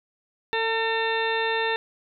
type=harmonic tone; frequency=450 Hz; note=A4; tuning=39 cents sharp; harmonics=1 / 2 / 3 / 4 / 5 / 6 / 8 / 9; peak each=-27 / -28 / -38 / -28 / -39 / -32 / -32 / -42 dBFS; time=0.53-1.76 s; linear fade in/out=0 ms; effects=none